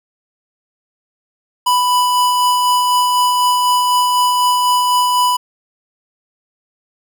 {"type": "tone with tremolo", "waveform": "square", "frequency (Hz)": 991, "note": "B5", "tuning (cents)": 6, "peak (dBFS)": -11, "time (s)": [1.66, 5.37], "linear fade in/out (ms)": 10, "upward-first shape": "sine", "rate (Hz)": 4, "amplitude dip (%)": 25, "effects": []}